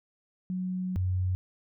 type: tone pair in turn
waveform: sine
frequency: 184.1 / 92.05 Hz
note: F#3 / F#2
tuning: -8 / -8 cents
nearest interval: octave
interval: 1200 cents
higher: first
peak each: -29 / -25 dBFS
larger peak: second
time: 0.5-0.96 / 0.96-1.35 s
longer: first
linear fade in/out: 0 ms
effects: none